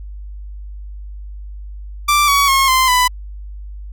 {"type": "tone with pitch steps", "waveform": "sawtooth", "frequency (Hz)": [1174.7, 1127.5, 1082.2, 1038.7, 997], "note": ["D6", "C#6", "C#6", "C6", "B5"], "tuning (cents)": [0, 29, -42, -13, 16], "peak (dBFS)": -7, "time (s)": [2.08, 3.08], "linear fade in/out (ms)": 10, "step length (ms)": 200, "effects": ["added 50 Hz sine -28 dBFS peak until 3.92 s"]}